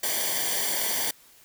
white noise with comb filter, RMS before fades -27 dBFS, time 0.03-1.11 s, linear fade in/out 5 ms, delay 0.76 ms, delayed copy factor -0.8, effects white hiss -55 dBFS RMS until 1.44 s

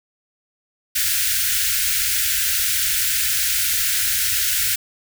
white band-stop noise, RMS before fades -20 dBFS, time 0.95-4.76 s, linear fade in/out 10 ms, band 110 to 1400 Hz, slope 96 dB/octave, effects none

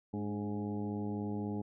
harmonic tone with a mistuned harmonic, 103.83 Hz, G#2, in tune, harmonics 1 / 2 / 3 / 4 / 5 / 6 / 7 / 8, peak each -41 / -37 / -41 / -44 / -52 / -57 / -53 / -49 dBFS, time 0.13-1.62 s, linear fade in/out 10 ms, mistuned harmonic 3, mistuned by -42 cents, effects none

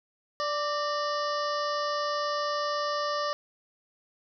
harmonic tone with a mistuned harmonic, 587.3 Hz, D5, in tune, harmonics 1 / 2 / 3 / 5 / 6 / 7 / 8 / 9 / 10, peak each -31 / -30 / -38 / -44 / -48 / -45 / -41 / -41 / -51 dBFS, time 0.4-3.33 s, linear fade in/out 0 ms, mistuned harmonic 3, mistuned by +60 cents, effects none

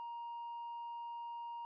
sine tone, 940 Hz, A#5, 14 cents sharp, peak -40 dBFS, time 0-1.65 s, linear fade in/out 0 ms, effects tanh soft clip ceiling -41 dBFS

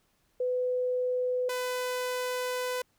sine / sawtooth tone pair in turn, 501 / 501 Hz, B4 / B4, +25 / +25 cents, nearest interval unison, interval 0 cents, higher neither, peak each -26 dBFS, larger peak neither, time 0.4-1.49 / 1.49-2.82 s, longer second, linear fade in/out 5 ms, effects pink hiss -71 dBFS RMS until 2.98 s

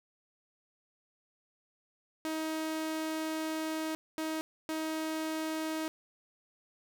sawtooth tone bursts at uneven times, 316.1 Hz, D#4, 27 cents sharp, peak -29 dBFS, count 3, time 2.25-3.95 / 4.18-4.41 / 4.69-5.88 s, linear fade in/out 0 ms, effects none

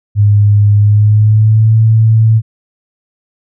sine tone with pitch glide, 103.2 to 111.25 Hz, G#2 to A2, -10 to +20 cents, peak -4 dBFS, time 0.15-2.42 s, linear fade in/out 50 ms, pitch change +130 cents, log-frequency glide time 0.77-1.77 s, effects none

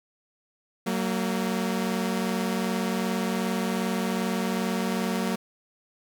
sawtooth tone pair together, 187.42 / 230 Hz, F#3 / A#3, +23 / -23 cents, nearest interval major third, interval 354 cents, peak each -24 dBFS, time 0.86-5.36 s, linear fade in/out 10 ms, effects 10-bit

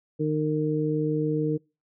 harmonic tone, 153.1 Hz, D#3, 28 cents flat, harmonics 1 / 2 / 3, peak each -27 / -27 / -27 dBFS, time 0.19-1.58 s, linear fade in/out 20 ms, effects noise-tail reverb RT60 0.3 s tail -26 dB re dry

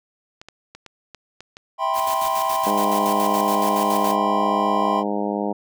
clicks, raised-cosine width 0.2 ms, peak -22 dBFS, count 12, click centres 0.415 / 0.486 / 0.75 / 0.863 / 1.147 / 1.406 / 1.569 / 2.255 / 2.515 / 2.653 / 2.702 / 2.833 s
triangle chord, C major seventh, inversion first, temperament just, 654.1 / 784.9 / 981.1 / 1046.5 Hz, E5 / G5 / B5 / C6, -14 / +2 / -12 / 0 cents, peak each -25 / -23 / -24 / -21 dBFS, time 1.78-5.04 s, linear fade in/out 50 ms
white noise with tremolo, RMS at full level -31 dBFS, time 1.93-4.17 s, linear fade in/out 50 ms, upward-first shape square, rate 7.1 Hz, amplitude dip 60%
harmonic tone, 102.6 Hz, G#2, 21 cents flat, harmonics 2 / 3 / 4 / 5 / 6 / 7 / 8 / 9, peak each -26 / -28 / -29 / -30 / -31 / -31 / -32 / -33 dBFS, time 2.66-5.53 s, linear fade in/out 10 ms
effects none

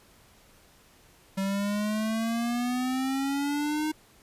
square exponential sweep, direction up, 192.1 to 311.1 Hz, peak -27 dBFS, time 1.37-3.92 s, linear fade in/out 10 ms, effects pink hiss -58 dBFS RMS until 4.22 s + resampled to 32000 Hz

